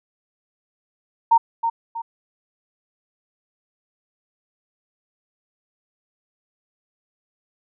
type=tone with echo; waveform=sine; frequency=920 Hz; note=A#5; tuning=23 cents flat; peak=-10 dBFS; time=1.31-1.38 s; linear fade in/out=10 ms; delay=320 ms; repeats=2; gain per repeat=-8 dB; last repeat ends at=2.02 s; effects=none